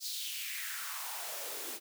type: noise with high-pass filter sweep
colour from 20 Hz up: white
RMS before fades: -40 dBFS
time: 0-1.8 s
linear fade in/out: 50 ms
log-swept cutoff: 4800 to 300 Hz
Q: 3.4
effects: none